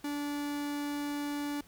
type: tone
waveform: 45% pulse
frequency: 290 Hz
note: D4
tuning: 22 cents flat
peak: -33 dBFS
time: 0.04-1.61 s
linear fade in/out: 5 ms
effects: pink hiss -60 dBFS RMS until 1.67 s

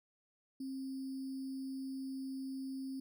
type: tone with sample-and-hold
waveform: sine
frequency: 266.4 Hz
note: C4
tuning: 31 cents sharp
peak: -39 dBFS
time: 0.6-3 s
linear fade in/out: 5 ms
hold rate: 4900 Hz
effects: none

